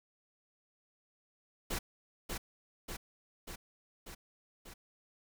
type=noise with echo; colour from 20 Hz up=pink; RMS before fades=-36 dBFS; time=1.7-1.79 s; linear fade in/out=10 ms; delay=590 ms; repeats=5; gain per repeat=-3 dB; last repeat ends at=4.74 s; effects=none